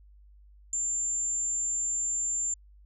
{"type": "tone", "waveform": "sine", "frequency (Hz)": 7260, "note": "A#8", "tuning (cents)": -47, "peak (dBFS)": -27, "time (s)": [0.73, 2.54], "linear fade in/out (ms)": 2, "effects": ["added 50 Hz sine -52 dBFS peak until 2.85 s"]}